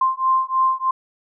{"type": "beating tone pair", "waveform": "sine", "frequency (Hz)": [1046.5, 1049.7], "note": ["C6", "C6"], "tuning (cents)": [0, 5], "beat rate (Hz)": 3.2, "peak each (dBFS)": -19, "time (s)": [0.01, 0.91], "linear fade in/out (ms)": 5, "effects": []}